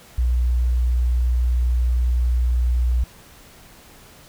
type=tone; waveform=sine; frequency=60.9 Hz; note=B1; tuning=24 cents flat; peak=-15 dBFS; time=0.18-3.04 s; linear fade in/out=5 ms; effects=tanh soft clip ceiling -11 dBFS + pink hiss -47 dBFS RMS until 4.28 s